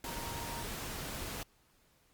sine tone in noise, 932.3 Hz, A#5, in tune, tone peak -45 dBFS, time 0.05-0.63 s, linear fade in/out 2 ms, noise pink, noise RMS -41 dBFS, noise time 0.04-1.43 s, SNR -7 dB, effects pink hiss -69 dBFS RMS until 2.13 s + Opus 48 kbps

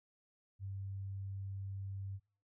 sine tone, 97.6 Hz, G2, 7 cents flat, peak -40 dBFS, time 0.59-2.2 s, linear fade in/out 50 ms, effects noise-tail reverb RT60 0.4 s tail -24 dB re dry

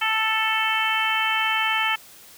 harmonic tone, 440.4 Hz, A4, 2 cents sharp, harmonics 2 / 3 / 4 / 5 / 6 / 7, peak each -27 / -27 / -27 / -27 / -27 / -27 dBFS, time 0.01-1.96 s, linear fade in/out 10 ms, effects white hiss -47 dBFS RMS until 2.37 s

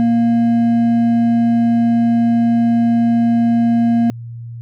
triangle tone with hard clipping, 233.1 Hz, A#3, in tune, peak -12 dBFS, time 0-4.1 s, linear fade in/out 0 ms, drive 8 dB, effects added 117 Hz sine -27 dBFS peak until 4.61 s

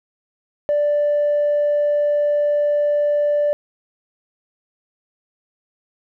triangle tone with tanh clipping, 587 Hz, D5, 1 cent flat, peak -15 dBFS, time 0.69-3.53 s, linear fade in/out 0 ms, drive 5 dB, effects none

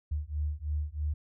sine beating tone pair, 73.42 / 76.52 Hz, D2 / D#2, 0 / -28 cents, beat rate 3.1 Hz, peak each -33 / -33 dBFS, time 0.11-1.14 s, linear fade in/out 10 ms, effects none

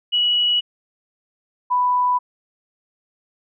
sine tone pair in turn, 2928 / 991.3 Hz, F#7 / B5, -19 / +6 cents, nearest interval octave + perfect fifth, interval 1875 cents, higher first, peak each -15 / -15 dBFS, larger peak neither, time 0.12-0.61 / 1.7-2.19 s, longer neither, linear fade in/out 20 ms, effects none

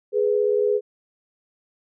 sine tone pair together, 417.3 / 494.7 Hz, G#4 / B4, +8 / +3 cents, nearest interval minor third, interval 295 cents, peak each -19 / -22 dBFS, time 0.12-0.81 s, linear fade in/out 50 ms, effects none

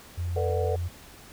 sine tone, 87.31 Hz, F2, in tune, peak -27 dBFS, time 0.17-0.89 s, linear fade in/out 20 ms
sine chord, B minor seventh, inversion third, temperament equal with one note detuned, 446.7 / 493.9 / 587.3 / 740 Hz, A4 / B4 / D5 / F#5, +26 / 0 / 0 / 0 cents, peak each -29 / -30 / -34 / -34 dBFS, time 0.36-0.76 s, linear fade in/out 5 ms
clicks, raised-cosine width 2 ms, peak -33 dBFS, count 2, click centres 0.496 / 0.644 s
effects pink hiss -49 dBFS RMS until 1.32 s

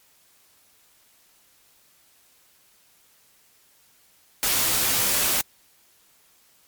white noise with comb filter, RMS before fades -22 dBFS, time 4.43-5.41 s, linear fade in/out 0 ms, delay 13 ms, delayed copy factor -0.55, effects white hiss -59 dBFS RMS until 6.67 s + MP3 96 kbps

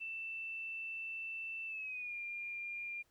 sine tone with pitch glide, 2664 to 2401 Hz, E7 to D7, +18 to +38 cents, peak -40 dBFS, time 0-3.03 s, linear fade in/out 20 ms, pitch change -180 cents, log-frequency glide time 1.66-2.15 s, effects pink hiss -75 dBFS RMS until 3.1 s

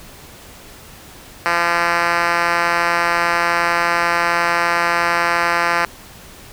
5% pulse tone with band-pass filter, 171.4 Hz, F3, 32 cents flat, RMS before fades -17 dBFS, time 1.46-5.85 s, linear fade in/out 0 ms, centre 1500 Hz, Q 0.67, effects pink hiss -40 dBFS RMS until 6.52 s

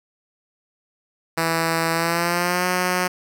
5% pulse tone with pitch glide, 164.4 to 181.36 Hz, E3 to F#3, -4 to -34 cents, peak -8 dBFS, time 1.37-3.08 s, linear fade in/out 10 ms, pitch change +170 cents, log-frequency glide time 1.92-2.66 s, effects none

